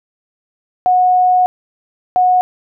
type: tone pair in turn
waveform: sine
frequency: 731 / 731 Hz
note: F#5 / F#5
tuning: -21 / -21 cents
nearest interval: unison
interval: 0 cents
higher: neither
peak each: -8 dBFS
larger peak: neither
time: 0.86-1.46 / 2.16-2.41 s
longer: first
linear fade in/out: 0 ms
effects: none